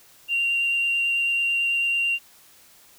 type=tone with vibrato; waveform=sine; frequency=2769 Hz; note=F7; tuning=15 cents flat; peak=-19 dBFS; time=0.28-2.19 s; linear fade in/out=50 ms; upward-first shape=sine; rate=9.1 Hz; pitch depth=9 cents each way; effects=tanh soft clip ceiling -16 dBFS + white hiss -53 dBFS RMS until 2.98 s